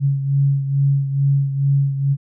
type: beating tone pair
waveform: sine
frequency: 138.59 / 140.89 Hz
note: C#3 / C#3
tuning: 0 / +28 cents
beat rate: 2.3 Hz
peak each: -15 / -22 dBFS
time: 0-2.17 s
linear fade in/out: 50 ms
effects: none